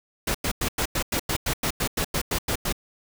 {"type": "noise bursts", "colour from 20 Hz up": "pink", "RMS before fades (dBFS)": -25, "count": 15, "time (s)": [0.27, 2.726], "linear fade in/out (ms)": 5, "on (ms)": 76, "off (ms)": 94, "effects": []}